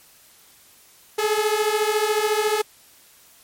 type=beating tone pair; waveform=sawtooth; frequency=419.4 / 433.4 Hz; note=G#4 / A4; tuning=+17 / -26 cents; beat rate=14 Hz; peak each=-18 dBFS; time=1.18-2.62 s; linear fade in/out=10 ms; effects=white hiss -52 dBFS RMS until 3.43 s + MP3 64 kbps